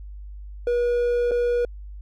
triangle tone with dropouts, 482 Hz, B4, 42 cents flat, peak -17 dBFS, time 0.67-1.65 s, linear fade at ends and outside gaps 2 ms, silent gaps 1.311-1.316 s, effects added 50 Hz sine -35 dBFS peak until 2.01 s

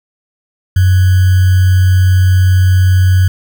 sine tone with sample-and-hold, 92.5 Hz, F#2, in tune, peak -5 dBFS, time 0.76-3.28 s, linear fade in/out 5 ms, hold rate 1575 Hz, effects none

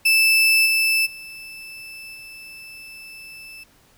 35% pulse tone with level steps, 2637 Hz, E7, in tune, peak -12 / -15 / -34 / -36 dBFS, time 0.05-3.64 s, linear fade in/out 10 ms, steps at 0.65 / 1.05 / 2.14 s, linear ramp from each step 20 ms, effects pink hiss -56 dBFS RMS until 3.97 s

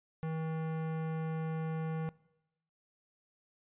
sine tone with hard clipping, 160 Hz, D#3, 49 cents sharp, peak -36 dBFS, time 0.23-2.09 s, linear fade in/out 0 ms, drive 18 dB, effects noise-tail reverb RT60 0.9 s tail -21 dB re dry + resampled to 8000 Hz

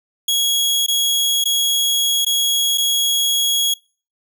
sawtooth tone with dropouts, 3322 Hz, G#7, in tune, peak -12 dBFS, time 0.28-3.74 s, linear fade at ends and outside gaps 5 ms, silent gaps 0.864-0.882 / 1.441-1.455 / 2.249-2.264 / 2.776-2.78 s, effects noise-tail reverb RT60 0.4 s tail -25 dB re dry

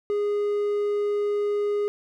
triangle tone, 412.2 Hz, G#4, 13 cents flat, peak -20 dBFS, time 0.1-1.88 s, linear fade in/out 0 ms, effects none

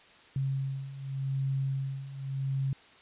sine beating tone pair, 134.8 / 135.66 Hz, C#3 / C#3, -48 / -37 cents, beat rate 0.86 Hz, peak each -35 / -31 dBFS, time 0.36-2.73 s, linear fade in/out 2 ms, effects white hiss -56 dBFS RMS until 3.01 s + resampled to 8000 Hz

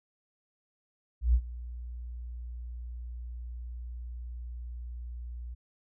sine tone with ADSR envelope, 59.9 Hz, A#1, 48 cents sharp, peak -18 dBFS, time 1.21-5.55 s, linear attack 130 ms, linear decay 65 ms, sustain -19 dB, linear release 17 ms, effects none

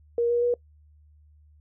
sine tone with pitch steps, 471.8 / 477.6 / 483.4 Hz, A#4 / A#4 / B4, +21 / +42 / -37 cents, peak -20 dBFS, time 0.18-0.54 s, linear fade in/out 2 ms, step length 120 ms, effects noise-tail reverb RT60 0.1 s tail -22 dB re dry + added 75 Hz sine -53 dBFS peak until 1.6 s

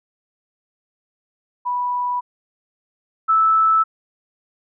sine tone pair in turn, 983 / 1312.1 Hz, B5 / E6, -8 / -8 cents, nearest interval perfect fourth, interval 500 cents, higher second, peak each -19 / -12 dBFS, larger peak second, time 1.65-2.21 / 3.28-3.84 s, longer neither, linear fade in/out 20 ms, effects none

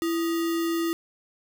sine tone with sample-and-hold, 333.6 Hz, E4, 21 cents sharp, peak -23 dBFS, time 0.02-0.93 s, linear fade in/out 0 ms, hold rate 1575 Hz, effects none

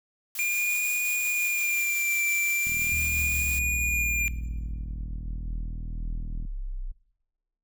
blue noise with tremolo, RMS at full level -35 dBFS, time 0.35-3.59 s, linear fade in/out 2 ms, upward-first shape sine, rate 5.7 Hz, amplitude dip 25%
square tone with vibrato, 2399 Hz, D7, 36 cents sharp, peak -25 dBFS, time 0.39-4.28 s, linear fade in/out 0 ms, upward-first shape sine, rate 0.39 Hz, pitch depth 37 cents each way
click train, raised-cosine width 5 ms, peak -29 dBFS, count 153, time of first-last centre 2.67-6.451 s, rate 40.2 Hz
sine exponential sweep, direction down, 81.2 to 30.87 Hz, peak -30 dBFS, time 2.92-6.92 s, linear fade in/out 10 ms
effects noise-tail reverb RT60 1.0 s tail -19 dB re dry

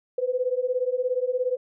sine beating tone pair, 493.9 / 510.9 Hz, B4 / C5, 0 / -41 cents, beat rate 17 Hz, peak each -26 / -25 dBFS, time 0.18-1.57 s, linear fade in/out 5 ms, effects none

